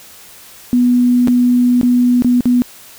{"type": "tone with dropouts", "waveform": "sine", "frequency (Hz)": 245.7, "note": "B3", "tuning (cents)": -9, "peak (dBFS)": -8, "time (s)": [0.73, 2.62], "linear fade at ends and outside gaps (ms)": 0, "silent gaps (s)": [[1.274, 1.282], [1.813, 1.831], [2.222, 2.246], [2.407, 2.456]], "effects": ["white hiss -39 dBFS RMS until 2.98 s"]}